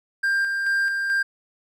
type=tone with tremolo; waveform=triangle; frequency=1592 Hz; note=G6; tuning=26 cents sharp; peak=-17 dBFS; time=0.23-1.23 s; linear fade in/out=10 ms; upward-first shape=square; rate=2.3 Hz; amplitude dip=35%; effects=none